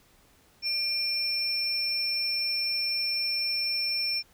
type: tone pair together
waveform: sine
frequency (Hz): 2400 / 5388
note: D7 / E8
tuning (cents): +37 / +37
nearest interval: octave + major second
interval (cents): 1400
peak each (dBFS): -30 / -25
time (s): 0.62-4.23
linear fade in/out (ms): 50
effects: tanh soft clip ceiling -23 dBFS + pink hiss -61 dBFS RMS until 4.33 s